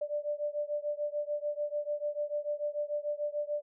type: beating tone pair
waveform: sine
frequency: 587.3 / 594.1 Hz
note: D5 / D5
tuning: 0 / +20 cents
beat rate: 6.8 Hz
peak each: -34 / -35 dBFS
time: 0.01-3.62 s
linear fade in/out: 10 ms
effects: none